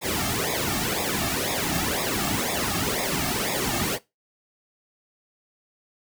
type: noise with flanger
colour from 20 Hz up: pink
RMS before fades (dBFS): -26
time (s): 0.01-3.99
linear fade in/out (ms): 50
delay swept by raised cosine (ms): 0.67 to 2.07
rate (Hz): 2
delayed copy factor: -1
effects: noise-tail reverb RT60 0.2 s tail -19 dB re dry